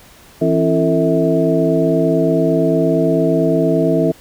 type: tone cluster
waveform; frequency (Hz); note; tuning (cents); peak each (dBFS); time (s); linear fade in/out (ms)
sine; 164.4 / 269.1 / 337.9 / 449.5 / 647; E3 / C4 / E4 / A4 / E5; -4 / +49 / +43 / +37 / -32; -18; 0.41-4.12; 10
effects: pink hiss -44 dBFS RMS until 4.2 s